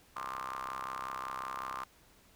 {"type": "ring-modulated tone", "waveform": "sawtooth", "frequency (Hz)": 65.41, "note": "C2", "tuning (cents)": 0, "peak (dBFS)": -31, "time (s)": [0.16, 1.84], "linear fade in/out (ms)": 5, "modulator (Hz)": 1130, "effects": ["pink hiss -63 dBFS RMS until 2.35 s"]}